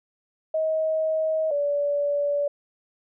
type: tone pair in turn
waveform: sine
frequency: 633 / 576.2 Hz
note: D#5 / D5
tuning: +30 / -33 cents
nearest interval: major second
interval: 163 cents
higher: first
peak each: -21 dBFS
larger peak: neither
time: 0.54-1.51 / 1.51-2.48 s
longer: neither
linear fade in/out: 5 ms
effects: none